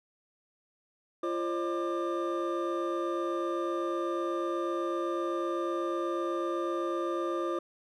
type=tone cluster; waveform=triangle; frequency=344.4 / 537 / 605 / 1193 Hz; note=F4 / C5 / D#5 / D6; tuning=-24 / +45 / -49 / +27 cents; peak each=-30 / -34 / -37 / -34 dBFS; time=1.23-7.59 s; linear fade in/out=5 ms; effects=none